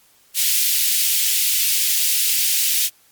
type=high-pass noise; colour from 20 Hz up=white; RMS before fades=-18 dBFS; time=0.34-2.9 s; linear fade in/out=50 ms; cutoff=2400 Hz; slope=24 dB/octave; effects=white hiss -55 dBFS RMS until 3.11 s + MP3 96 kbps